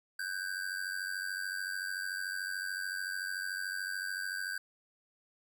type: ring-modulated tone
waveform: square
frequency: 1560 Hz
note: G6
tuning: 9 cents flat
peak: -33 dBFS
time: 0.19-4.58 s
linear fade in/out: 5 ms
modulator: 46.8 Hz
effects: none